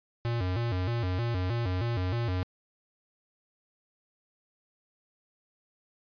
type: tone with vibrato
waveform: square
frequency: 103.83 Hz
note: G#2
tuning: in tune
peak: -28 dBFS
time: 0.25-2.43 s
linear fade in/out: 0 ms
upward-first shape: square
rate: 3.2 Hz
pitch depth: 220 cents each way
effects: resampled to 11025 Hz